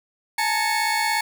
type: tone cluster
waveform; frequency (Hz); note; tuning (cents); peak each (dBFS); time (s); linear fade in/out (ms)
30% pulse; 850 / 907 / 2208; G#5 / A#5 / C#7; +40 / -48 / -7; -22; 0.38-1.21; 5
effects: none